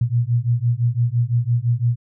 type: beating tone pair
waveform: sine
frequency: 116.6 / 122.5 Hz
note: A#2 / B2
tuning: +1 / -14 cents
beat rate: 5.9 Hz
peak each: -19 dBFS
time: 0.01-1.96 s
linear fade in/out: 5 ms
effects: none